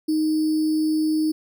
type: tone with sample-and-hold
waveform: sine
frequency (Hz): 311.1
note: D#4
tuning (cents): 0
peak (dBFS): -18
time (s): 0.08-1.32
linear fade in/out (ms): 10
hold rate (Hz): 4900
effects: none